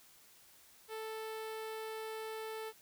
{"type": "tone with notch filter", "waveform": "sawtooth", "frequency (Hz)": 440, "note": "A4", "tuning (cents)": 0, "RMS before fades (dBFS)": -43, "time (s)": [0.88, 2.73], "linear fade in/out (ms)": 50, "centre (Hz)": 6600, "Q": 1.6, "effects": ["white hiss -62 dBFS RMS until 2.81 s"]}